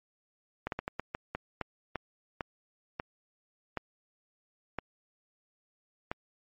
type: slowing click train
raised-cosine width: 0.5 ms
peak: -18 dBFS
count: 14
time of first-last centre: 0.67-6.115 s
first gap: 52 ms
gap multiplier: 1.31
effects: MP3 32 kbps